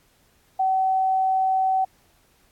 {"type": "tone", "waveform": "sine", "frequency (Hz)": 760, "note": "F#5", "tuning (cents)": 46, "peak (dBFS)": -18, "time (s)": [0.59, 1.85], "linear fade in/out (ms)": 10, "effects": ["pink hiss -61 dBFS RMS until 2.51 s", "AAC 64 kbps"]}